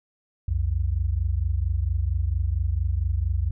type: tone pair together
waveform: sine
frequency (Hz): 62.93 / 87.31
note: B1 / F2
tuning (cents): +33 / 0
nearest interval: tritone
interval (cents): 567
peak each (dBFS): -24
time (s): 0.48-3.51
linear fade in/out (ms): 5
effects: none